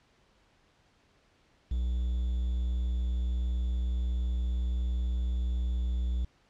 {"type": "tone with quantisation", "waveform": "triangle", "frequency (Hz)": 60.7, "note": "B1", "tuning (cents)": -29, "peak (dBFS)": -25, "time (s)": [1.71, 6.25], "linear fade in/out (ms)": 5, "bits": 9, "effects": ["pink hiss -66 dBFS RMS until 6.49 s", "low-pass 5000 Hz 12 dB/octave"]}